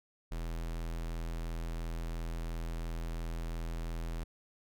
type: tone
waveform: square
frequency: 41.45 Hz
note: E1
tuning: 10 cents sharp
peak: -36 dBFS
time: 0.31-4.24 s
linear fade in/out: 10 ms
effects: none